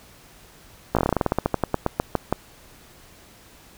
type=slowing click train; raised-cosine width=1 ms; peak=-5 dBFS; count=21; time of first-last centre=0.95-2.326 s; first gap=17 ms; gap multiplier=1.13; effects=pink hiss -50 dBFS RMS until 3.77 s